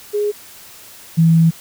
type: tone pair in turn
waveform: sine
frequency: 415.3 / 164.05 Hz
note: G#4 / E3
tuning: 0 / -8 cents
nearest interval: octave + major third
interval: 1608 cents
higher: first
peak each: -15 / -8 dBFS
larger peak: second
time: 0.13-0.32 / 1.17-1.51 s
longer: second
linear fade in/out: 20 ms
effects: white hiss -40 dBFS RMS until 1.6 s